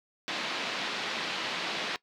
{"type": "band-pass noise", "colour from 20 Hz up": "white", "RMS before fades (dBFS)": -34, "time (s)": [0.28, 1.96], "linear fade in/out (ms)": 0, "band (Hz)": [170, 4100], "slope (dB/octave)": 24, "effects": ["noise-tail reverb RT60 0.1 s tail -20 dB re dry"]}